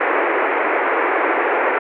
pink band-pass noise, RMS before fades -18 dBFS, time 0-1.79 s, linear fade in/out 10 ms, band 330 to 2300 Hz, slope 48 dB/octave, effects none

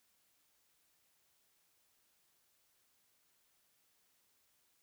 silence, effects white hiss -75 dBFS RMS until 4.82 s

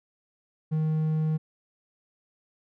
triangle tone, 156.5 Hz, D#3, 10 cents sharp, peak -21 dBFS, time 0.71-1.38 s, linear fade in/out 20 ms, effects none

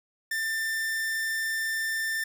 45% pulse tone, 1787 Hz, A6, 26 cents sharp, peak -27 dBFS, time 0.31-2.24 s, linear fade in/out 5 ms, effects none

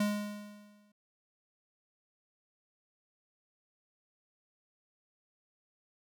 square tone with exponential decay, 207.2 Hz, G#3, 4 cents flat, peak -27 dBFS, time 0-0.92 s, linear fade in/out 5 ms, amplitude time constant 200 ms, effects none

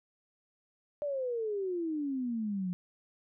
sine exponential sweep, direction down, 596 to 175.6 Hz, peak -31 dBFS, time 1.02-2.73 s, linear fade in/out 0 ms, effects none

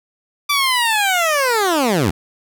15% pulse linear sweep, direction down, 1174.7 to 74 Hz, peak -8 dBFS, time 0.49-2.11 s, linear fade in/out 10 ms, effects none

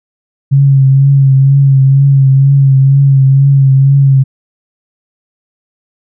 sine tone with vibrato, 136.6 Hz, C#3, 25 cents flat, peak -3 dBFS, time 0.51-4.24 s, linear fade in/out 20 ms, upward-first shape triangle, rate 2.1 Hz, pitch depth 40 cents each way, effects none

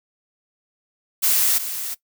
blue noise with echo, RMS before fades -18 dBFS, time 1.22-1.59 s, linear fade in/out 20 ms, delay 360 ms, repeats 1, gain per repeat -10 dB, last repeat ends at 1.95 s, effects noise-tail reverb RT60 0.1 s tail -18 dB re dry

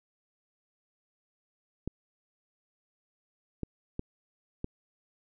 clicks, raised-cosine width 3 ms, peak -20 dBFS, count 4, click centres 1.876 / 3.633 / 3.994 / 4.644 s, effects none

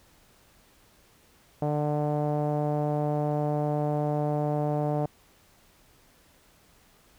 sawtooth tone with low-pass filter, 148.7 Hz, D3, 22 cents sharp, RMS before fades -27 dBFS, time 1.62-5.06 s, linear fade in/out 2 ms, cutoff 690 Hz, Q 3.4, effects pink hiss -60 dBFS RMS until 7.18 s

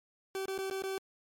40% pulse tone with dropouts, 384.9 Hz, G4, 32 cents flat, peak -33 dBFS, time 0.35-0.98 s, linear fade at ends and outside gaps 1 ms, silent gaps 0.457-0.481 / 0.579-0.587 / 0.7-0.71 / 0.822-0.837 s, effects MP3 64 kbps

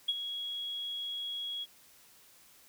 sine tone with ADSR envelope, 3322 Hz, G#7, in tune, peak -24 dBFS, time 0.08-1.66 s, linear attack 10 ms, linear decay 36 ms, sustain -11 dB, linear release 33 ms, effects tanh soft clip ceiling -21 dBFS + white hiss -60 dBFS RMS until 2.68 s

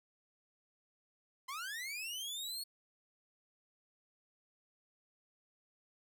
sawtooth linear sweep, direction up, 1006 to 4393 Hz, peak -37 dBFS, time 1.48-2.64 s, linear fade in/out 10 ms, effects none

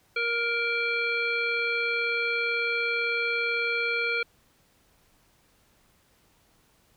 harmonic tone, 469 Hz, A#4, 11 cents sharp, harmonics 1 / 3 / 5 / 7 / 9, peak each -32 / -30 / -27 / -40 / -39 dBFS, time 0.16-4.23 s, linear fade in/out 5 ms, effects pink hiss -64 dBFS RMS until 6.96 s

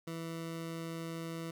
20% pulse tone, 164.81 Hz, E3, in tune, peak -34 dBFS, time 0.07-1.51 s, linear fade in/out 5 ms, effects none

